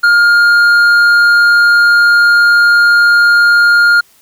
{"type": "tone with hard clipping", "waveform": "sine", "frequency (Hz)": 1413, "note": "F6", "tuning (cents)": 20, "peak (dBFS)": -6, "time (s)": [0.03, 4.01], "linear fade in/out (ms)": 10, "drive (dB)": 5, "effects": ["white hiss -48 dBFS RMS until 4.21 s"]}